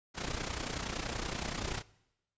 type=noise with amplitude modulation; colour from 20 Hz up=pink; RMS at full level=-34 dBFS; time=0.14-1.83 s; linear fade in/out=50 ms; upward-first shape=sine; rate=30.6 Hz; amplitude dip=70%; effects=noise-tail reverb RT60 0.9 s tail -22 dB re dry + resampled to 16000 Hz